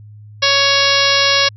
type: harmonic tone with a mistuned harmonic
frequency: 557 Hz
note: C#5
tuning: 8 cents sharp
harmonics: 1 / 2 / 3 / 4 / 5 / 6 / 7 / 8 / 9 / 10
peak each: -20 / -20 / -20 / -20 / -20 / -20 / -20 / -20 / -20 / -20 dBFS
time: 0.42-1.49 s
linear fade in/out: 10 ms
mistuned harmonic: 8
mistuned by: -57 cents
effects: added 105 Hz sine -35 dBFS peak until 1.56 s